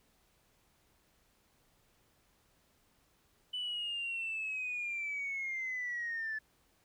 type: linear sweep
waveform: sine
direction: down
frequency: 2998 to 1732 Hz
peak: -34 dBFS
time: 3.53-6.39 s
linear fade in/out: 10 ms
effects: tanh soft clip ceiling -31 dBFS + pink hiss -71 dBFS RMS until 6.84 s